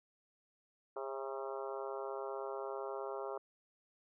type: harmonic tone with a mistuned harmonic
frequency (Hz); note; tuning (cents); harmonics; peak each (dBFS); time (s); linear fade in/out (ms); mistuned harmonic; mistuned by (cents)
135.5; C#3; -39; 3 / 4 / 5 / 6 / 7 / 8 / 9 / 10; -43 / -45 / -47 / -49 / -50 / -51 / -52 / -53; 0.96-3.38; 5; 5; -43
effects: none